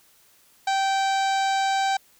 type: harmonic tone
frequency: 778 Hz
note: G5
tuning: 13 cents flat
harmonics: 1 / 2 / 3 / 4 / 5 / 6 / 7 / 8 / 9 / 10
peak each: -21 / -30 / -35 / -38 / -34 / -39 / -43 / -43 / -42 / -43 dBFS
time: 0.67-1.97 s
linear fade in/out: 5 ms
effects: white hiss -58 dBFS RMS until 2.19 s